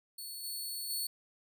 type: tone with level steps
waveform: 15% pulse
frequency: 4417 Hz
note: C#8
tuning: 7 cents flat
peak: -35 / -31 / -27 dBFS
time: 0.18-1.07 s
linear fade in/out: 5 ms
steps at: 0.43 / 0.89 s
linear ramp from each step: 20 ms
effects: none